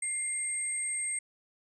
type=tone pair together; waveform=sine; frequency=2106 / 8424 Hz; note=C7 / C9; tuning=+11 / +11 cents; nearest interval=2 octaves; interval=2400 cents; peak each=-38 / -31 dBFS; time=0.02-1.19 s; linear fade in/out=5 ms; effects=none